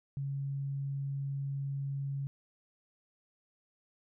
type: tone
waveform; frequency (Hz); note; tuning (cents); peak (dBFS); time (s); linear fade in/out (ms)
sine; 138.59; C#3; 0; -33; 0.17-2.27; 0
effects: none